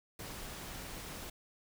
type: noise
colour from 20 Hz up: pink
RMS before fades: -45 dBFS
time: 0.19-1.3 s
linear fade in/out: 5 ms
effects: none